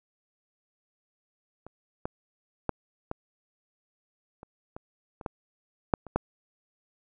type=clicks; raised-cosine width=1 ms; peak=-29 / -17 / -12 / -18 / -30 / -25 / -28 / -17 / -7 / -28 / -10 dBFS; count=11; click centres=1.666 / 2.055 / 2.693 / 3.114 / 4.431 / 4.765 / 5.212 / 5.262 / 5.938 / 6.067 / 6.16 s; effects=none